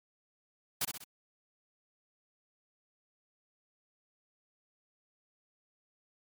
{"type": "noise with echo", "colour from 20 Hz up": "white", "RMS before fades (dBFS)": -31, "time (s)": [0.81, 0.85], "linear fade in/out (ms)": 5, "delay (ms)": 64, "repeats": 3, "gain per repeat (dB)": -6, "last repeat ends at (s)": 1.042, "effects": ["MP3 96 kbps"]}